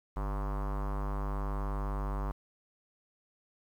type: tone with low-pass filter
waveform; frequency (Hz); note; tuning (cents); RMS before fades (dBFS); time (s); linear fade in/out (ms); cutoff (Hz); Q
square; 49.78; G1; +27; -34; 0.16-2.32; 10; 1100; 3.6
effects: 10-bit

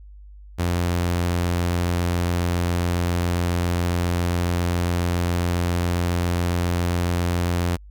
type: tone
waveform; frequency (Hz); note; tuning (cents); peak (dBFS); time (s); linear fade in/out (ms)
sawtooth; 87.31; F2; 0; -16; 0.58-7.77; 20
effects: added 50 Hz sine -40 dBFS peak until 7.9 s

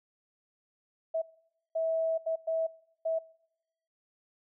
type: tone bursts at uneven times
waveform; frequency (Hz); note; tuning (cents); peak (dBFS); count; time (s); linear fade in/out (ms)
sine; 650; E5; -24; -27; 5; 1.14-1.22 / 1.75-2.18 / 2.26-2.36 / 2.47-2.67 / 3.05-3.19; 10
effects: noise-tail reverb RT60 0.9 s tail -24 dB re dry

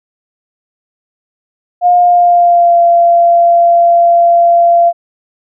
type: tone with pitch glide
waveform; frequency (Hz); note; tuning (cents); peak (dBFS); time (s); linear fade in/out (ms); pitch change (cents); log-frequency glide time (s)
sine; 711 to 686.8; F5 to F5; +31 to -29; -4; 1.81-4.93; 50; -60; 1.95-2.79
effects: none

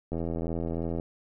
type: click train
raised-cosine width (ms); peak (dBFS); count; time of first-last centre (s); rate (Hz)
2; -19; 74; 0.12-0.998; 83.1
effects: none

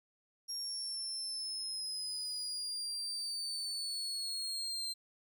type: exponential sweep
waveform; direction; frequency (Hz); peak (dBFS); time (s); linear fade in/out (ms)
35% pulse; down; 5588 to 4136; -35; 0.48-4.94; 20
effects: none

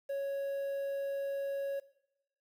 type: tone with quantisation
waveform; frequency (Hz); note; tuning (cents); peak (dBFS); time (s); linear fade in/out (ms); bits
triangle; 554.4; C#5; 0; -31; 0.09-1.8; 10; 10
effects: noise-tail reverb RT60 0.8 s tail -18 dB re dry

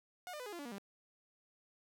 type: tone with pitch steps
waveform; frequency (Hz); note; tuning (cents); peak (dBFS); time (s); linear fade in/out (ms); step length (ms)
sawtooth; 723 / 601 / 499.6 / 415.3 / 345.2 / 286.9 / 238.5 / 198.25; F#5 / D5 / B4 / G#4 / F4 / D4 / A#3 / G3; -40 / +40 / +20 / 0 / -20 / -40 / +40 / +20; -40; 0.27-0.782; 0; 64
effects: none

